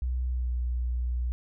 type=tone with pitch glide; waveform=sine; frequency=62.5 to 60.93 Hz; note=B1 to B1; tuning=+21 to -23 cents; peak=-26 dBFS; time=0.02-1.32 s; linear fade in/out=0 ms; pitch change=-44 cents; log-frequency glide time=0.31-0.51 s; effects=none